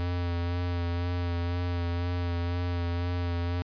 square tone with vibrato, 87.31 Hz, F2, in tune, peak -28 dBFS, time 0-3.62 s, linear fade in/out 0 ms, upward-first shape sine, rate 2 Hz, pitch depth 22 cents each way, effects resampled to 11025 Hz

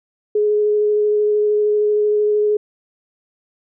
sine tone with vibrato, 420 Hz, G#4, 19 cents sharp, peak -13 dBFS, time 0.35-2.57 s, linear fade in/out 5 ms, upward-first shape square, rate 13 Hz, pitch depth 8 cents each way, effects none

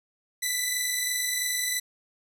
10% pulse tone pair together, 1985 / 2008 Hz, B6 / B6, +8 / +28 cents, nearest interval unison, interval 20 cents, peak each -18 / -23 dBFS, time 0.42-1.8 s, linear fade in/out 10 ms, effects none

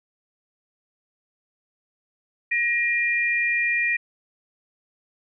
sine tone pair together, 1892 / 2407 Hz, A#6 / D7, +25 / +42 cents, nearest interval major third, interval 417 cents, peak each -22 / -23 dBFS, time 2.51-3.97 s, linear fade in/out 10 ms, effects none

